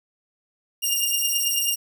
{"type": "beating tone pair", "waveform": "10% pulse", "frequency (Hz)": [2814, 2823.2], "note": ["F7", "F7"], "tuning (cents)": [12, 18], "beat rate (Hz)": 9.2, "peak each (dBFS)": -15, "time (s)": [0.82, 1.76], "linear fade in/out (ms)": 20, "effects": []}